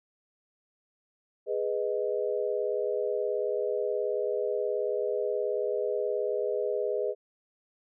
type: chord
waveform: sine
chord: G# minor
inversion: none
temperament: equal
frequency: 415.3 / 493.9 / 622.3 Hz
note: G#4 / B4 / D#5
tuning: 0 / 0 / 0 cents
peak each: -30 / -31 / -33 dBFS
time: 1.46-7.15 s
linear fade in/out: 50 ms
effects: none